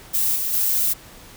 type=noise with level steps; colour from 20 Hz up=violet; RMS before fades=-20 / -24 / -20 dBFS; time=0.13-0.94 s; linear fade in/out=20 ms; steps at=0.35 / 0.53 s; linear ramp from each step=10 ms; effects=pink hiss -44 dBFS RMS until 1.36 s